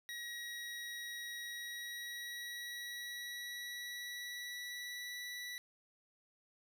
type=tone with pitch glide; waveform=25% pulse; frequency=1905 to 1958.6 Hz; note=A#6 to B6; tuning=+37 to -15 cents; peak=-39 dBFS; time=0.09-5.58 s; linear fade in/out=0 ms; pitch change=+48 cents; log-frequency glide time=1.43-5.2 s; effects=none